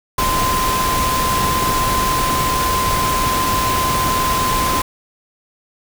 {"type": "tone in noise", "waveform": "sine", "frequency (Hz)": 1033, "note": "C6", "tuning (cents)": -22, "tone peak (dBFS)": -17, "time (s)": [0.18, 4.82], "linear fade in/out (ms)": 5, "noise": "pink", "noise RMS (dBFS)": -20, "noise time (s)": [0.18, 4.82], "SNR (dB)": 0, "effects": []}